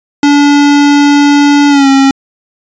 square tone with pitch glide, 287.8 to 271.6 Hz, D4 to C#4, -35 to -35 cents, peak -4 dBFS, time 0.23-2.11 s, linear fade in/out 2 ms, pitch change -100 cents, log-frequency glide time 1.69-1.88 s, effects resampled to 16000 Hz

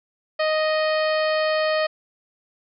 harmonic tone, 622.3 Hz, D#5, in tune, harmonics 1 / 2 / 3 / 4 / 5 / 6 / 7 / 8, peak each -20 / -28 / -28 / -33 / -35 / -43 / -33 / -42 dBFS, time 0.39-1.87 s, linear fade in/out 10 ms, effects none

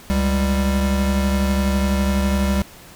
square tone pair together, 69.4 / 196.16 Hz, C#2 / G3, +3 / +1 cents, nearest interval octave + tritone, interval 1798 cents, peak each -20 dBFS, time 0.1-2.62 s, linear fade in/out 0 ms, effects pink hiss -43 dBFS RMS until 2.95 s

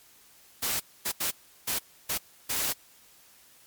white noise bursts at uneven times, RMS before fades -29 dBFS, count 6, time 0.62-0.8 / 1.05-1.12 / 1.2-1.31 / 1.67-1.79 / 2.09-2.18 / 2.49-2.73 s, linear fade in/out 10 ms, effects white hiss -57 dBFS RMS until 3.66 s + MP3 96 kbps

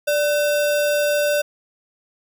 sine tone with sample-and-hold, 587.3 Hz, D5, in tune, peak -16 dBFS, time 0.07-1.42 s, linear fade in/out 10 ms, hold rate 2100 Hz, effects none

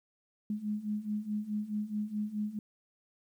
sine beating tone pair, 207.7 / 212.4 Hz, G#3 / G#3, 0 / +39 cents, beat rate 4.7 Hz, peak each -37 / -34 dBFS, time 0.5-2.59 s, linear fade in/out 2 ms, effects 11-bit

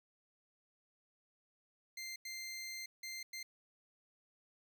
20% pulse tone bursts at uneven times, 2090 Hz, C7, 2 cents flat, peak -38 dBFS, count 4, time 1.97-2.16 / 2.25-2.86 / 3.03-3.23 / 3.33-3.43 s, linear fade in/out 5 ms, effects none

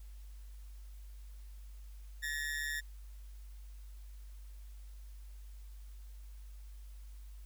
40% pulse ring-modulated tone, 1808 Hz, A6, 47 cents sharp, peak -32 dBFS, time 2.22-2.81 s, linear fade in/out 20 ms, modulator 73 Hz, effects added 50 Hz sine -47 dBFS peak until 7.45 s + white hiss -67 dBFS RMS until 7.45 s

